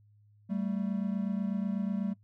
triangle tone pair together, 194.07 / 222.2 Hz, G3 / A3, -17 / +17 cents, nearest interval major second, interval 234 cents, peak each -29 / -32 dBFS, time 0.49-2.14 s, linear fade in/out 20 ms, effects noise-tail reverb RT60 0.1 s tail -22 dB re dry + added 104 Hz sine -59 dBFS peak until 2.23 s

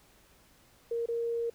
sine tone with dropouts, 466.2 Hz, A#4, in tune, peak -29 dBFS, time 0.91-1.5 s, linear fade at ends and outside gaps 5 ms, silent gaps 1.059-1.085 s, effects pink hiss -62 dBFS RMS until 1.54 s

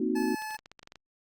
sine chord, C half-diminished seventh, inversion third, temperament equal, 233.1 / 261.6 / 311.1 / 370 Hz, Bb3 / C4 / Eb4 / Gb4, 0 / 0 / 0 / 0 cents, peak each -31 dBFS, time 0-0.35 s, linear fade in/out 5 ms
25% pulse tone, 863 Hz, A5, 34 cents flat, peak -31 dBFS, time 0.15-0.57 s, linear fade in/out 10 ms
clicks, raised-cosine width 0.2 ms, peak -30 dBFS, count 11, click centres 0.421 / 0.508 / 0.546 / 0.59 / 0.659 / 0.716 / 0.793 / 0.83 / 0.874 / 0.921 / 0.957 s
effects Opus 48 kbps

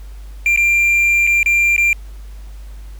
triangle tone with dropouts, 2379 Hz, D7, 22 cents sharp, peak -9 dBFS, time 0.46-1.93 s, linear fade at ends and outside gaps 1 ms, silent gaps 0.562-0.574 / 1.268-1.273 / 1.43-1.46 / 1.764-1.779 s, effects added 50 Hz sine -30 dBFS peak until 2.99 s + pink hiss -49 dBFS RMS until 2.99 s

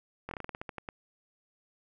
slowing click train, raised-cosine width 0.5 ms, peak -23 dBFS, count 12, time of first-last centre 0.29-0.888 s, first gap 22 ms, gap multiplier 1.17, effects none

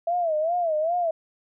sine tone with vibrato, 659.3 Hz, E5, in tune, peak -21 dBFS, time 0.07-1.11 s, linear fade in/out 5 ms, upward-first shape sine, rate 2.5 Hz, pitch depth 140 cents each way, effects none

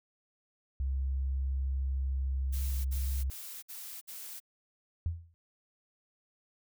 sine tone with pitch glide, 66.8 to 66.42 Hz, C2 to C2, +36 to +27 cents, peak -29 dBFS, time 0.8-3.3 s, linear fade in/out 0 ms, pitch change -9 cents, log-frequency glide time 1.69-2.54 s
blue noise bursts, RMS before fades -44 dBFS, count 5, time 2.52-4.402 s, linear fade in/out 20 ms, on 330 ms, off 58 ms
sine tone with exponential decay, 83.7 Hz, E2, 27 cents sharp, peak -26 dBFS, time 5.06-5.34 s, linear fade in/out 0 ms, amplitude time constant 60 ms
effects none

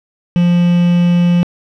triangle tone with quantisation, 174.61 Hz, F3, in tune, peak -6 dBFS, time 0.36-1.43 s, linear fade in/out 0 ms, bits 4, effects low-pass 3000 Hz 12 dB/octave

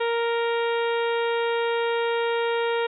harmonic tone, 466.2 Hz, A#4, in tune, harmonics 1 / 2 / 3 / 4 / 5 / 6 / 7 / 8, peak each -23 / -29 / -33 / -35 / -37 / -39 / -40 / -41 dBFS, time 0-2.87 s, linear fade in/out 10 ms, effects none

